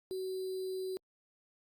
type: tone with sample-and-hold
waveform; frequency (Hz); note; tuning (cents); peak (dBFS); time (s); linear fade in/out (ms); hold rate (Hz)
sine; 375.4; F#4; +25; -35; 0.11-0.97; 0; 4410
effects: Opus 48 kbps